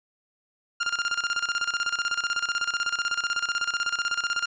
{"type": "tone with tremolo", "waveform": "sawtooth", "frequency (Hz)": 1400, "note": "F6", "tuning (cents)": 4, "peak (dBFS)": -19, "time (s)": [0.8, 4.46], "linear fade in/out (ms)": 10, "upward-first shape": "square", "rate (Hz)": 16, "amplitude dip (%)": 75, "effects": ["resampled to 16000 Hz"]}